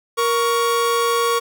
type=tone pair together; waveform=45% pulse; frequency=469.3 / 1116.2 Hz; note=A#4 / C#6; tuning=+12 / +12 cents; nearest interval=octave + minor third; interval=1500 cents; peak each=-19 dBFS; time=0.17-1.4 s; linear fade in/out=20 ms; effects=none